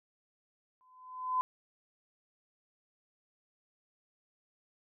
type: tone with exponential growth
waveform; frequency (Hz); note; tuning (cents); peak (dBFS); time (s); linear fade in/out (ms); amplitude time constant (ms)
sine; 1017; C6; -50; -25; 0.81-1.41; 0; 130
effects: none